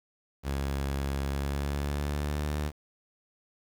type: tone with pitch glide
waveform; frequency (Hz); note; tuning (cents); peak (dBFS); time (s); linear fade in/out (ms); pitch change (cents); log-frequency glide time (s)
sawtooth; 69.1 to 74.49; C#2 to D2; -5 to +25; -25; 0.43-2.72; 50; +130; 1.26-2.5
effects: 9-bit